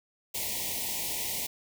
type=band-stop noise; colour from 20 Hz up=white; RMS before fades=-33 dBFS; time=0.34-1.47 s; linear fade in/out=10 ms; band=1000 to 1900 Hz; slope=96 dB/octave; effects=none